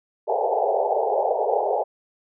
white band-pass noise, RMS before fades -22 dBFS, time 0.27-1.84 s, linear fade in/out 20 ms, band 400 to 860 Hz, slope 96 dB/octave, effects none

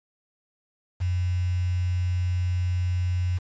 sine tone with quantisation, 90 Hz, F#2, 47 cents flat, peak -22 dBFS, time 1-3.39 s, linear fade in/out 20 ms, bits 7, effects resampled to 16000 Hz

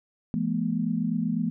sine tone cluster, 168.9 / 212.6 / 240.7 Hz, E3 / G#3 / B3, +42 / +41 / -44 cents, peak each -29 / -28 / -28 dBFS, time 0.34-1.5 s, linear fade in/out 0 ms, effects none

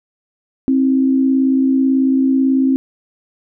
sine tone pair together, 265.1 / 323.3 Hz, C4 / E4, +23 / -34 cents, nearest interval minor third, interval 343 cents, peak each -11 / -21 dBFS, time 0.68-2.76 s, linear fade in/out 0 ms, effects none

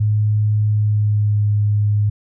sine tone with pitch glide, 106 to 104.12 Hz, G#2 to G#2, +36 to +5 cents, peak -13 dBFS, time 0-2.1 s, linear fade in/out 10 ms, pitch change -31 cents, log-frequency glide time 0.67-1.45 s, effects none

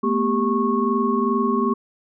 sine tone cluster, 221 / 243.5 / 395.4 / 1098 Hz, A3 / B3 / G4 / C#6, +8 / -24 / +15 / -17 cents, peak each -23 dBFS, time 0.03-1.74 s, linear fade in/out 10 ms, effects none

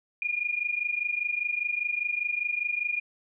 sine tone pair together, 2414 / 2439 Hz, D7 / D#7, +47 / -35 cents, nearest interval unison, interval 18 cents, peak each -30 / -29 dBFS, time 0.22-3 s, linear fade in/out 2 ms, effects none

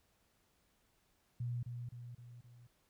sine tone with echo, 120.8 Hz, B2, 38 cents flat, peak -36 dBFS, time 1.4-1.63 s, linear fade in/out 5 ms, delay 260 ms, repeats 4, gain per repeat -5 dB, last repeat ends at 2.67 s, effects pink hiss -75 dBFS RMS until 2.89 s

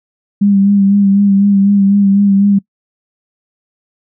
sine tone with vibrato, 199.3 Hz, G3, 29 cents sharp, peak -6 dBFS, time 0.41-2.59 s, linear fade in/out 10 ms, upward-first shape sine, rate 4 Hz, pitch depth 32 cents each way, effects noise-tail reverb RT60 0.1 s tail -24 dB re dry

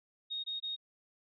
sine tone bursts, 3729 Hz, A#7, in tune, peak -35 dBFS, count 3, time 0.3-0.764 s, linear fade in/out 20 ms, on 140 ms, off 22 ms, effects none

